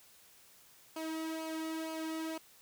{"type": "tone with flanger", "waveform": "sawtooth", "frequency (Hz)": 320, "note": "D#4", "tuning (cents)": 49, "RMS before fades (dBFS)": -39, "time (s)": [0.96, 2.38], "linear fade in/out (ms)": 5, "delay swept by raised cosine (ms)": [0.53, 1.93], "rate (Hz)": 2.1, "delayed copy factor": -0.65, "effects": ["white hiss -61 dBFS RMS until 2.61 s"]}